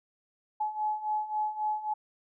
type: beating tone pair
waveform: sine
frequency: 850 / 853.7 Hz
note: G#5 / G#5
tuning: +40 / +47 cents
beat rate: 3.7 Hz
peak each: -34 / -30 dBFS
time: 0.6-1.94 s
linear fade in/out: 10 ms
effects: none